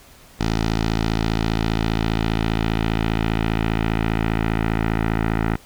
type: tone with low-pass filter sweep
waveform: 10% pulse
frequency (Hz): 55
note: A1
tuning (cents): 0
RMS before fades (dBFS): -21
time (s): 0.39-5.57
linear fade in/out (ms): 20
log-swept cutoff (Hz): 5300 to 1900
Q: 1.5
effects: pink hiss -48 dBFS RMS until 5.65 s